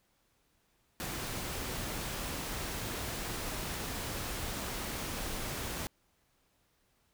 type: noise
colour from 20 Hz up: pink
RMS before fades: -38 dBFS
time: 1-5.87 s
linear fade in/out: 0 ms
effects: pink hiss -73 dBFS RMS until 7.13 s